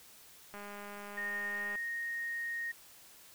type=click train; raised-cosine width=0.5 ms; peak=-32 dBFS; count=249; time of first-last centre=0.54-1.756 s; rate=204 Hz
type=tone with pitch glide; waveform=sine; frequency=1846 to 1861 Hz; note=A#6 to A#6; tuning=-17 to -3 cents; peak=-35 dBFS; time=1.17-2.72 s; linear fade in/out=10 ms; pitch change=+14 cents; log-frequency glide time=1.48-1.76 s
effects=white hiss -57 dBFS RMS until 3.34 s